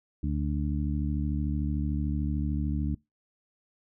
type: harmonic tone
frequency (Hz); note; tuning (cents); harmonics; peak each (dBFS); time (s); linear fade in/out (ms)
73.42; D2; 0; 1 / 2 / 3 / 4; -29 / -32 / -34 / -35; 0.23-2.95; 5
effects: noise-tail reverb RT60 0.2 s tail -24 dB re dry